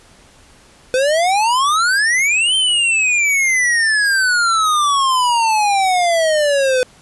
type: exponential two-way sweep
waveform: square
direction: up then down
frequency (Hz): 499.6 to 3136 to 499.6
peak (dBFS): -13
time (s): 0.94-6.83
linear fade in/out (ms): 0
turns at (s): 2.55
effects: pink hiss -47 dBFS RMS until 7.01 s + resampled to 24000 Hz